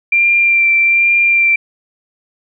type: tone with vibrato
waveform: sine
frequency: 2369 Hz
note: D7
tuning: 14 cents sharp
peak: -8 dBFS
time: 0.12-1.56 s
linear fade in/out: 5 ms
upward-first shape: sine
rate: 1.2 Hz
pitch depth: 16 cents each way
effects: none